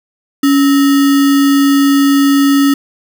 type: tone with sample-and-hold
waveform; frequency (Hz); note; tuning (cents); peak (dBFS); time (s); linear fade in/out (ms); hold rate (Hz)
sine; 279.4; C#4; +14; -6; 0.43-2.74; 5; 1575
effects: none